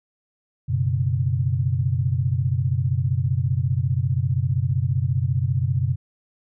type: chord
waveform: sine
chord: F# suspended fourth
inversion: none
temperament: equal with one note detuned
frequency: 93.09 / 123.47 / 138.59 Hz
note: F#2 / B2 / C#3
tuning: +11 / 0 / 0 cents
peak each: -24 / -22 / -24 dBFS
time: 0.68-5.96 s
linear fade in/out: 20 ms
effects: none